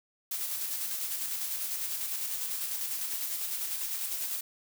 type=noise with tremolo; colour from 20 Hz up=blue; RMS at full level=-33 dBFS; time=0.31-4.41 s; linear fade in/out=5 ms; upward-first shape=square; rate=10 Hz; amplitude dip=30%; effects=none